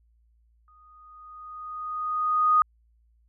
sine tone with exponential growth, 1240 Hz, D#6, 6 cents flat, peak -15 dBFS, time 0.68-2.62 s, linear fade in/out 1 ms, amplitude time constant 420 ms, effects added 57 Hz sine -60 dBFS peak until 3.28 s

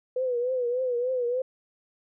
sine tone with vibrato, 497.3 Hz, B4, 12 cents sharp, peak -24 dBFS, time 0.16-1.42 s, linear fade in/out 5 ms, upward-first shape triangle, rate 3.4 Hz, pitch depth 92 cents each way, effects none

